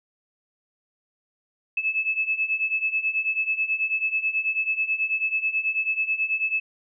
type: beating tone pair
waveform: sine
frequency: 2600 / 2609.2 Hz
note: E7 / E7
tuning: -24 / -18 cents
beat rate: 9.2 Hz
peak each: -27 / -24 dBFS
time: 1.77-6.6 s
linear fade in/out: 5 ms
effects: none